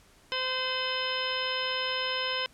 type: harmonic tone with a mistuned harmonic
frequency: 515 Hz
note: C5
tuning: 28 cents flat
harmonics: 1 / 2 / 3 / 4 / 5 / 6 / 7 / 8 / 10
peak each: -36 / -36 / -37 / -39 / -38 / -33 / -40 / -44 / -38 dBFS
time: 0.32-2.46 s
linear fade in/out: 0 ms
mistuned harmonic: 6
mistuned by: -22 cents
effects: pink hiss -59 dBFS RMS until 2.53 s + low-pass 11000 Hz 12 dB/octave